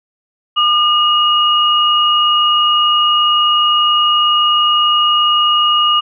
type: tone pair together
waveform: sine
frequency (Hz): 1210.5 / 2879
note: D#6 / F#7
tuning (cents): -48 / -48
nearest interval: octave + minor third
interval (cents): 1500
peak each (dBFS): -12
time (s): 0.56-6.01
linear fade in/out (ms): 20
effects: none